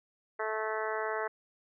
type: harmonic tone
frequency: 217.9 Hz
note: A3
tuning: 17 cents flat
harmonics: 2 / 3 / 4 / 5 / 6 / 7 / 8 / 9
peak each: -36 / -38 / -39 / -40 / -41 / -41 / -42 / -43 dBFS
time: 0.39-1.28 s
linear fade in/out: 10 ms
effects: none